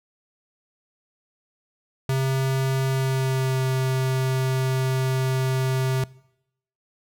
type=tone with pitch glide; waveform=square; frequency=133.1 to 131.04 Hz; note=C3 to C3; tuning=+30 to +3 cents; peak=-21 dBFS; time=2.09-6.04 s; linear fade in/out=2 ms; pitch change=-27 cents; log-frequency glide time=2.89-3.62 s; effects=noise-tail reverb RT60 0.8 s tail -22 dB re dry